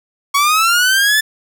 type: linear sweep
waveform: sawtooth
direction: up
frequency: 1108.7 to 1760 Hz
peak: -7 dBFS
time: 0.34-1.21 s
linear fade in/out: 10 ms
effects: none